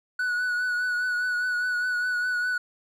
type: tone with vibrato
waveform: triangle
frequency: 1475 Hz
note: F#6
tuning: 6 cents flat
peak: -22 dBFS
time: 0.19-2.58 s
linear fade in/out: 5 ms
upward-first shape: triangle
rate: 4.9 Hz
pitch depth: 34 cents each way
effects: none